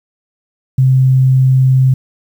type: tone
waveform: sine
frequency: 130.81 Hz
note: C3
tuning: in tune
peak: -6 dBFS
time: 0.78-1.94 s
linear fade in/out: 5 ms
effects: 7-bit